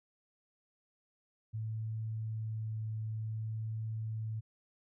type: tone with vibrato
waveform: sine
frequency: 110 Hz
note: A2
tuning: in tune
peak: -35 dBFS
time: 1.53-4.41 s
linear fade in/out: 20 ms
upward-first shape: triangle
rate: 0.54 Hz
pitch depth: 9 cents each way
effects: none